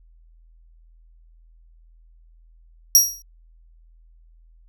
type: tone with exponential decay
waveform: sawtooth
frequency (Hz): 5680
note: F8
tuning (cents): +28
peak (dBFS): -4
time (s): 2.95-3.22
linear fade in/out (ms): 1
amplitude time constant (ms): 58
effects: added 41 Hz sine -49 dBFS peak until 4.68 s